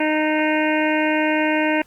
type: harmonic tone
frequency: 308 Hz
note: D#4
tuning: 17 cents flat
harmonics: 1 / 2 / 3 / 5 / 6 / 7 / 8 / 9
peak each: -20 / -23 / -25 / -27 / -28 / -28 / -29 / -30 dBFS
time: 0-1.82 s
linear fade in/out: 5 ms
effects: pink hiss -55 dBFS RMS until 1.86 s + Opus 32 kbps